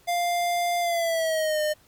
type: tone with pitch glide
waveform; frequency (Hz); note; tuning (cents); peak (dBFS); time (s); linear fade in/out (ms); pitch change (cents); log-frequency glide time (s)
square; 698.5 to 608.1; F5 to D#5; 0 to -40; -23; 0.07-1.74; 20; -240; 0.8-1.61
effects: pink hiss -58 dBFS RMS until 1.87 s + MP3 96 kbps